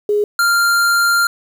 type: tone pair in turn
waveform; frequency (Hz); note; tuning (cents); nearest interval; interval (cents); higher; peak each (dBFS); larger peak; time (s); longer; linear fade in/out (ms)
sine / square; 415.3 / 1392.5; G#4 / F6; 0 / -5; octave + major sixth; 2095; second; -12; neither; 0.09-0.24 / 0.39-1.27; second; 2
effects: 7-bit